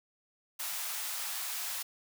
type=high-pass noise; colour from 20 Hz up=white; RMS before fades=-37 dBFS; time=0.59-1.83 s; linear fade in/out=10 ms; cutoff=710 Hz; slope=24 dB/octave; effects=none